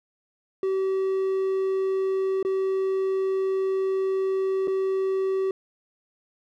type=tone with dropouts; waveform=triangle; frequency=382.9 Hz; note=G4; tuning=41 cents flat; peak=-20 dBFS; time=0.63-5.51 s; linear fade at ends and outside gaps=2 ms; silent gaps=2.428-2.449 / 4.674-4.679 s; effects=none